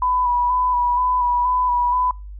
sine tone with vibrato, 987.8 Hz, B5, in tune, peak -16 dBFS, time 0.02-2.11 s, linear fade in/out 2 ms, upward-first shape square, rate 2.1 Hz, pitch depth 22 cents each way, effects noise-tail reverb RT60 0.3 s tail -26 dB re dry + added 50 Hz sine -32 dBFS peak until 2.39 s

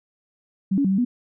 sine tone with pitch steps, 192.2 / 280.6 / 190.9 / 193.8 / 245.1 Hz, G3 / C#4 / G3 / G3 / B3, -34 / +21 / -46 / -20 / -13 cents, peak -17 dBFS, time 0.71-1.05 s, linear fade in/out 10 ms, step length 68 ms, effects none

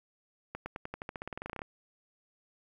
accelerating click train, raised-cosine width 0.5 ms, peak -23 dBFS, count 19, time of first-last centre 0.55-1.618 s, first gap 110 ms, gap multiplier 0.92, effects 10-bit

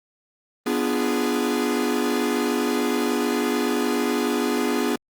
45% pulse chord, B diminished seventh, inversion none, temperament equal with one note detuned, 246.9 / 293.7 / 345.8 / 415.3 Hz, B3 / D4 / F4 / Ab4, 0 / 0 / -17 / 0 cents, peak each -25 / -27 / -28 / -26 dBFS, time 0.66-4.96 s, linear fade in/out 5 ms, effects Opus 32 kbps

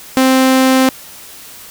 sawtooth tone, 261.6 Hz, C4, in tune, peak -4 dBFS, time 0.17-0.89 s, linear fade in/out 0 ms, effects white hiss -35 dBFS RMS until 1.7 s

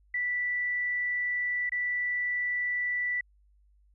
sine tone with dropouts, 1968 Hz, B6, 7 cents flat, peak -27 dBFS, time 0.14-3.21 s, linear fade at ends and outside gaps 5 ms, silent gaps 1.695-1.719 s, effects added 50 Hz sine -60 dBFS peak until 3.94 s

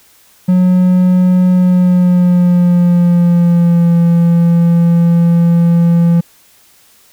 triangle tone with pitch glide, 182.1 to 169.91 Hz, F#3 to F3, -27 to -47 cents, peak -4 dBFS, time 0.48-6.21 s, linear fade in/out 10 ms, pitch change -120 cents, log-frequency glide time 1.5-3.96 s, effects white hiss -47 dBFS RMS until 7.12 s

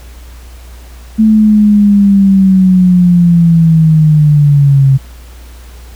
sine linear sweep, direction down, 220 to 133.4 Hz, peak -3 dBFS, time 1.18-4.98 s, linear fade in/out 20 ms, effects added 60 Hz sine -29 dBFS peak until 5.95 s + pink hiss -40 dBFS RMS until 5.95 s

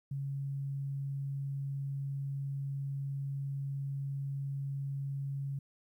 sine tone, 138.5 Hz, C#3, 1 cent flat, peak -34 dBFS, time 0.11-5.59 s, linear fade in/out 5 ms, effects 12-bit

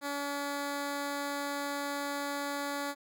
10% pulse tone, 284.5 Hz, C#4, 45 cents sharp, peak -25 dBFS, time 0.01-2.95 s, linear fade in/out 50 ms, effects none

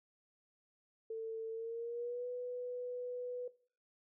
sine tone with pitch glide, 447.7 to 493.9 Hz, A4 to B4, +30 to 0 cents, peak -38 dBFS, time 1.1-3.48 s, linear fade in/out 5 ms, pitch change +170 cents, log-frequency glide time 1.51-2.27 s, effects noise-tail reverb RT60 0.4 s tail -18 dB re dry

